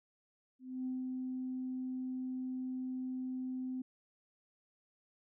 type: tone with ADSR envelope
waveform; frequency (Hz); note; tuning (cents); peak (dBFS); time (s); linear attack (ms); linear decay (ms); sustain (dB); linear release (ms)
sine; 256.8; C4; -32; -34; 0.59-3.82; 270; 170; -2; 6
effects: tanh soft clip ceiling -30 dBFS